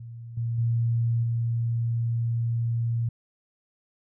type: tone with level steps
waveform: sine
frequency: 116.54 Hz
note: A#2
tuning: in tune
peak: -37 / -25 / -21 / -23 dBFS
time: 0-3.09 s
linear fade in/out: 5 ms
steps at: 0.37 / 0.58 / 1.23 s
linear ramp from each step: 5 ms
effects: none